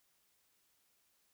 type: silence
effects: white hiss -75 dBFS RMS until 1.33 s